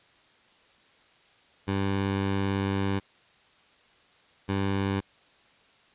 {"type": "tone pair in turn", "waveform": "15% pulse", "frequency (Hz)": [98, 98], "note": ["G2", "G2"], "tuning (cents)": [0, 0], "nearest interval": "unison", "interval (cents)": 0, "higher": "neither", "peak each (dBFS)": -19, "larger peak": "neither", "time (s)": [[1.67, 3], [4.48, 5.01]], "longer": "first", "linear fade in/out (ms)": 20, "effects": ["white hiss -60 dBFS RMS until 5.94 s", "resampled to 8000 Hz"]}